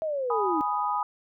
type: linear sweep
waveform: sine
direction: down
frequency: 649 to 293.7 Hz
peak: -26 dBFS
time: 0.02-0.61 s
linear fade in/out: 0 ms
type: chord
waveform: sine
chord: G# minor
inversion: none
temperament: equal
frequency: 830.6 / 987.8 / 1244.5 Hz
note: G#5 / B5 / D#6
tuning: 0 / 0 / 0 cents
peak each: -29 dBFS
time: 0.3-1.03 s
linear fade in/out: 2 ms
effects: none